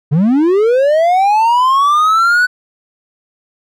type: linear sweep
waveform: triangle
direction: up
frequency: 133.7 to 1500 Hz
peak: -6 dBFS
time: 0.11-2.47 s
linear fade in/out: 20 ms
effects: none